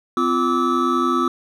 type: tone cluster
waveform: triangle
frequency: 255.8 / 346.2 / 1160 / 1294 Hz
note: C4 / F4 / D6 / E6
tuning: -39 / -15 / -22 / -32 cents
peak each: -20 dBFS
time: 0.17-1.28 s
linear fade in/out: 2 ms
effects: none